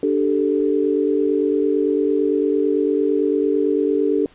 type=chord; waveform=sine; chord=D suspended fourth; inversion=none; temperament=just; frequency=293.7 / 391.6 / 440.5 Hz; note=D4 / G4 / A4; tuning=0 / -2 / +2 cents; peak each=-20 dBFS; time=0.03-4.26 s; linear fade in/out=2 ms; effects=pink hiss -51 dBFS RMS until 4.34 s + resampled to 8000 Hz